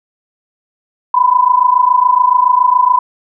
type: tone pair together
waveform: sine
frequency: 985 / 1012.1 Hz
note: B5 / B5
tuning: -5 / +42 cents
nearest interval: unison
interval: 47 cents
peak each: -10 dBFS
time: 1.14-2.99 s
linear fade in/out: 5 ms
effects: none